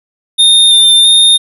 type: tone with vibrato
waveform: square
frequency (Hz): 3627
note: A#7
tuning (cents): -48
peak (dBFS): -4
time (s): 0.38-1.38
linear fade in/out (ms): 20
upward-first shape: square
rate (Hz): 1.5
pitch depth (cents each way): 14
effects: none